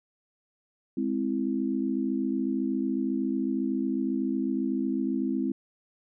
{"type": "chord", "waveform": "sine", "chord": "Ab augmented", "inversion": "none", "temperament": "equal", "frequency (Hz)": [207.7, 261.6, 329.6], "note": ["Ab3", "C4", "E4"], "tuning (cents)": [0, 0, 0], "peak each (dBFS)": [-31, -28, -31], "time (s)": [0.97, 5.52], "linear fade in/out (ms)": 5, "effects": []}